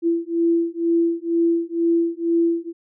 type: beating tone pair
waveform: sine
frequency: 335.1 / 337.2 Hz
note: E4 / E4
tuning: +29 / +39 cents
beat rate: 2.1 Hz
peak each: -20 dBFS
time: 0.02-2.73 s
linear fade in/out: 50 ms
effects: none